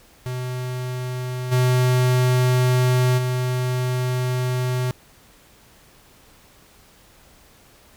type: tone with level steps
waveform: square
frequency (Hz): 126.2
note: B2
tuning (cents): +38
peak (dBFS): -26 / -16 / -21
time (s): 0.26-4.91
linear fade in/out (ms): 0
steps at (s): 1.51 / 3.17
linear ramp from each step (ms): 20
effects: pink hiss -52 dBFS RMS until 7.96 s